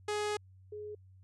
sawtooth / sine tone pair in turn, 418.4 / 420.1 Hz, G#4 / G#4, +13 / +20 cents, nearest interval unison, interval 7 cents, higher second, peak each -28 / -40 dBFS, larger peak first, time 0.08-0.37 / 0.72-0.95 s, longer first, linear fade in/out 5 ms, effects added 94 Hz sine -55 dBFS peak until 1.23 s + resampled to 22050 Hz

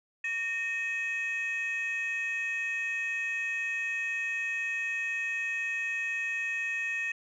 sine tone pair together, 1838 / 2546 Hz, A#6 / D#7, -25 / +39 cents, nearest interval tritone, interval 564 cents, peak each -31 / -30 dBFS, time 0.24-7.12 s, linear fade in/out 5 ms, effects tanh soft clip ceiling -26 dBFS

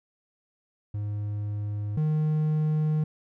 triangle tone pair in turn, 103.83 / 154 Hz, G#2 / D#3, 0 / -17 cents, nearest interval perfect fifth, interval 683 cents, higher second, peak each -26 / -20 dBFS, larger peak second, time 0.94-1.97 / 1.97-3.04 s, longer second, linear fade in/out 5 ms, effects none

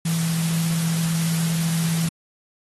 sine tone in noise, 164.81 Hz, E3, in tune, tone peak -20 dBFS, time 0.05-2.09 s, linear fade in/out 5 ms, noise white, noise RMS -30 dBFS, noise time 0.05-2.09 s, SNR +7 dB, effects AAC 32 kbps

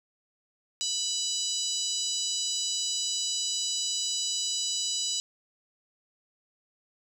harmonic tone, 987.8 Hz, B5, in tune, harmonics 3 / 4 / 5 / 6 / 7 / 8, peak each -36 / -33 / -35 / -37 / -35 / -35 dBFS, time 0.81-5.2 s, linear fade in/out 0 ms, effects 9-bit

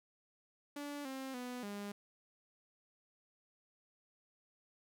sawtooth tone with pitch steps, 288.8 / 265.7 / 248 / 203.3 Hz, D4 / C4 / B3 / G#3, -29 / +27 / +7 / -37 cents, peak -38 dBFS, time 0.76-1.92 s, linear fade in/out 5 ms, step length 290 ms, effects none

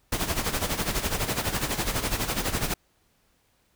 pink noise with tremolo, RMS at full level -25 dBFS, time 0.12-2.74 s, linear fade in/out 5 ms, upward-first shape sine, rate 12 Hz, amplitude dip 70%, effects pink hiss -67 dBFS RMS until 3.75 s

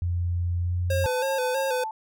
sine tone with pitch glide, 87.31 to 88.84 Hz, F2 to F2, 0 to +30 cents, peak -23 dBFS, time 0.02-1.06 s, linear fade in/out 0 ms, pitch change +30 cents, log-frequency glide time 0.61-0.75 s
square tone with vibrato, 521 Hz, C5, 7 cents flat, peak -25 dBFS, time 0.9-1.84 s, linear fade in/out 5 ms, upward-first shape square, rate 3.1 Hz, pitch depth 58 cents each way
sine tone with tremolo, 880 Hz, A5, in tune, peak -28 dBFS, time 1.04-1.91 s, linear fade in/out 2 ms, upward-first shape sine, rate 7.7 Hz, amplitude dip 35%
effects none

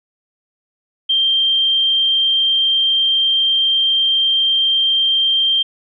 sine tone, 3166 Hz, G7, 17 cents sharp, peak -12 dBFS, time 1.09-5.63 s, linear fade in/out 10 ms, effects none

